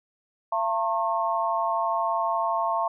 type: tone cluster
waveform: sine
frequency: 678 / 903 / 1082 Hz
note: E5 / A5 / C#6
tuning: +49 / +45 / -42 cents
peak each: -27 dBFS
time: 0.52-2.88 s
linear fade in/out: 5 ms
effects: none